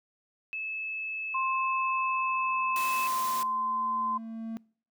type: tone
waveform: sine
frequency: 2606 Hz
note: E7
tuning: 20 cents flat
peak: -32 dBFS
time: 0.53-3.07 s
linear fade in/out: 0 ms
type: tone with pitch glide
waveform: sine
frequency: 1054 to 1031.7 Hz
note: C6 to C6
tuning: +12 to -25 cents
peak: -27 dBFS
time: 1.34-4.18 s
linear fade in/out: 10 ms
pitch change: -37 cents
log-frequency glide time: 1.71-3.83 s
type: tone with exponential growth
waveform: triangle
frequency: 225.2 Hz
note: A3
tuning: 40 cents sharp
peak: -30 dBFS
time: 2.04-4.57 s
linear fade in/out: 0 ms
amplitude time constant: 550 ms
type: high-pass noise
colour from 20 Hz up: white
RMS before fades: -38 dBFS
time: 2.76-3.43 s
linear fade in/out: 0 ms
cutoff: 200 Hz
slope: 12 dB/octave
effects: noise-tail reverb RT60 0.5 s tail -25 dB re dry